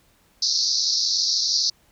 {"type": "band-pass noise", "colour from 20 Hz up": "pink", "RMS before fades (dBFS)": -22, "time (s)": [0.42, 1.7], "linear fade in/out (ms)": 5, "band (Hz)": [4100, 5900], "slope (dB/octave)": 96, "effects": ["pink hiss -60 dBFS RMS until 1.91 s"]}